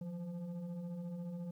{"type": "tone with frequency modulation", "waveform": "sine", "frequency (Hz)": 176.6, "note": "F3", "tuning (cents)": 20, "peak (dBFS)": -38, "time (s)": [0.01, 1.51], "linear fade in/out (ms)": 5, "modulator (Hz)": 339, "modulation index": 0.53, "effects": ["tanh soft clip ceiling -38 dBFS", "12-bit"]}